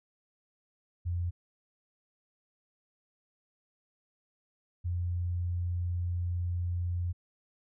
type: tone pair in turn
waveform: sine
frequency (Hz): 87.31 / 87.82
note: F2 / F2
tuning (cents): 0 / +10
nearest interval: unison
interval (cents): 10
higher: second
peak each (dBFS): -29 / -29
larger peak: neither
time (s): 1.05-1.31 / 4.84-7.13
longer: second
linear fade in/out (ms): 20
effects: none